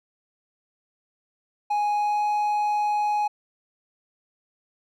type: tone with pitch glide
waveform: triangle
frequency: 830.6 to 835.9 Hz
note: G#5 to G#5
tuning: 0 to +11 cents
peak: -19 dBFS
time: 1.7-3.28 s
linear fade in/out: 10 ms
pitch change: +11 cents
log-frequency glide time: 1.94-2.24 s
effects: none